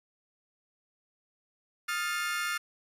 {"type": "chord", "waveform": "35% pulse", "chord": "F dominant seventh", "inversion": "third", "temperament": "equal with one note detuned", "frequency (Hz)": [1244.5, 1396.9, 1760, 2147], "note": ["Eb6", "F6", "A6", "C7"], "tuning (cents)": [0, 0, 0, 44], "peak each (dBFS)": [-36, -31, -35, -36], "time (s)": [1.88, 2.58], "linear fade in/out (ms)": 10, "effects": ["resampled to 32000 Hz"]}